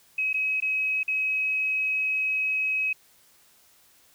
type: tone with dropouts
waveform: sine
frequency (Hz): 2549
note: D#7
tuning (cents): +41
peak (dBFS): -23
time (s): 0.18-2.93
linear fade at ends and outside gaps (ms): 5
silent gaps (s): 0.331-0.341 / 0.603-0.622 / 1.032-1.079
effects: white hiss -59 dBFS RMS until 4.14 s